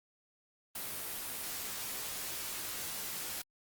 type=noise with comb filter; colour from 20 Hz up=white; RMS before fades=-40 dBFS; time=0.75-3.42 s; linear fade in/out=5 ms; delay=17 ms; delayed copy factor=-0.5; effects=Opus 32 kbps